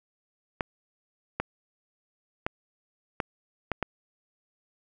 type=clicks; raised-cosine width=0.5 ms; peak=-12 dBFS; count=6; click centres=0.608 / 1.4 / 2.465 / 3.202 / 3.717 / 3.827 s; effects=none